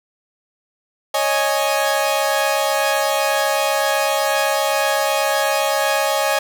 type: chord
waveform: sawtooth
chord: C# suspended second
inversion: none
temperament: equal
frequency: 554.4 / 622.3 / 830.6 Hz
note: C#5 / D#5 / G#5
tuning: 0 / 0 / 0 cents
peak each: -17 dBFS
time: 1.14-6.39 s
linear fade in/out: 5 ms
effects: 7-bit